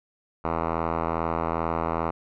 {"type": "tone with low-pass filter", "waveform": "5% pulse", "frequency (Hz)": 82.41, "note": "E2", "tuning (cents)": 0, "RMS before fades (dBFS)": -27, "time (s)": [0.44, 2.11], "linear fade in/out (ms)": 10, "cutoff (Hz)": 1300, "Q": 2.2, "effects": []}